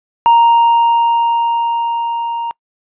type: tone with level ramp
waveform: triangle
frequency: 932.3 Hz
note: A#5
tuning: in tune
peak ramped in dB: -3 to -16 dBFS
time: 0.26-2.51 s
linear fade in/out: 0 ms
effects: noise-tail reverb RT60 0.1 s tail -25 dB re dry + resampled to 8000 Hz